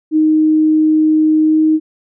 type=tone with pitch glide; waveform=sine; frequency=311.1 to 312.9 Hz; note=D#4 to D#4; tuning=0 to +10 cents; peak=-8 dBFS; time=0.11-1.8 s; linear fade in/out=50 ms; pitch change=+10 cents; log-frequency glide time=1.43-1.59 s; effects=none